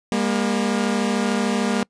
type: tone pair together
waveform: sawtooth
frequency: 202.5 / 235.9 Hz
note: G#3 / A#3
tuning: -43 / +21 cents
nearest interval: minor third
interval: 264 cents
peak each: -18 dBFS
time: 0.12-1.83 s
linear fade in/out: 0 ms
effects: noise-tail reverb RT60 0.1 s tail -26 dB re dry + resampled to 22050 Hz